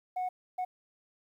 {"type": "tone bursts at uneven times", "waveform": "sine", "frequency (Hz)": 734, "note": "F#5", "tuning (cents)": -14, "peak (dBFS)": -28, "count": 2, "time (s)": [[0.16, 0.29], [0.58, 0.65]], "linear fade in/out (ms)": 10, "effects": ["tanh soft clip ceiling -29 dBFS", "11-bit"]}